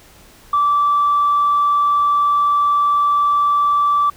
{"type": "tone", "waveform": "sine", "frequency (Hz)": 1162, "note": "D6", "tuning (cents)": -19, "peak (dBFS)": -11, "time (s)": [0.53, 4.1], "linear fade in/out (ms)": 5, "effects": ["tanh soft clip ceiling -8 dBFS", "pink hiss -46 dBFS RMS until 4.16 s"]}